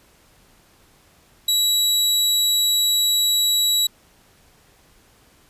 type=tone; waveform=sawtooth; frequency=3900 Hz; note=B7; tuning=23 cents flat; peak=-13 dBFS; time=1.48-3.87 s; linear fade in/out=5 ms; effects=pink hiss -55 dBFS RMS until 5.49 s + resampled to 32000 Hz